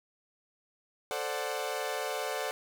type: chord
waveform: sawtooth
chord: D dominant seventh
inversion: second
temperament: equal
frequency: 440 / 523.3 / 587.3 / 740 Hz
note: A4 / C5 / D5 / F#5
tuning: 0 / 0 / 0 / 0 cents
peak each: -34 dBFS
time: 1.11-2.51 s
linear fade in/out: 0 ms
effects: none